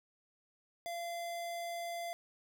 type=tone; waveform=square; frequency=686 Hz; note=F5; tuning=31 cents flat; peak=-39 dBFS; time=0.86-2.13 s; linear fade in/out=0 ms; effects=none